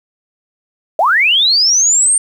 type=linear sweep; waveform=sine; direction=up; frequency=587.3 to 8900 Hz; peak=-8 dBFS; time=0.99-2.18 s; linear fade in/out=2 ms; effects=7-bit